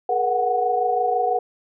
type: tone cluster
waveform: sine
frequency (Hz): 422.9 / 478.6 / 735 / 761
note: G#4 / A#4 / F#5 / F#5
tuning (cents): +31 / +46 / -12 / +48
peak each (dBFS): -27 / -24 / -20 / -29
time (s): 0.09-1.39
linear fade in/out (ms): 5
effects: none